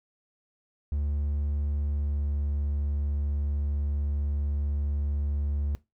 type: tone with pitch glide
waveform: triangle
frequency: 72.7 to 72.2 Hz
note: D2 to D2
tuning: -17 to -29 cents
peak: -24 dBFS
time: 0.92-5.75 s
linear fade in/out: 0 ms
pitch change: -12 cents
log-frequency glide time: 1.89-2.27 s
effects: noise-tail reverb RT60 0.2 s tail -18 dB re dry